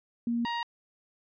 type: tone pair in turn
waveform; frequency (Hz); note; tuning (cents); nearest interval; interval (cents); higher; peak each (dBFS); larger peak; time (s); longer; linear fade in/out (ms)
sine / sawtooth; 235.3 / 941.2; A#3 / A#5; +16 / +16; 2 octaves; 2400; second; -26; neither; 0.27-0.45 / 0.45-0.63; neither; 2
effects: resampled to 11025 Hz